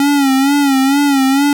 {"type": "tone with vibrato", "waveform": "square", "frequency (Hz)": 276.1, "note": "C#4", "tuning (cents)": -7, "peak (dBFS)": -10, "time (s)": [0, 1.53], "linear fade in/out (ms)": 2, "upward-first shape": "sine", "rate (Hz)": 2.2, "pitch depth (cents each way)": 73, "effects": []}